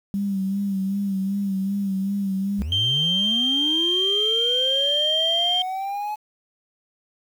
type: tone with vibrato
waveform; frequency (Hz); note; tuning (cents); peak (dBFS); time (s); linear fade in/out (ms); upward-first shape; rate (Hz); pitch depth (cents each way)
sine; 196; G3; 0; -21; 0.14-2.62; 0; sine; 2.6; 47
type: linear sweep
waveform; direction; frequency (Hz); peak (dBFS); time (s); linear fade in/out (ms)
triangle; up; 58.1 to 854; -23; 2.58-6.16; 20
type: tone with pitch glide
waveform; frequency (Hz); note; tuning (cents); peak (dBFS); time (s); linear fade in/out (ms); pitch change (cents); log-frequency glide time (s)
sine; 3142 to 3169; G7 to G7; +3 to +18; -18; 2.72-5.62; 2; +15; 2.99-3.5
effects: tanh soft clip ceiling -12 dBFS + 8-bit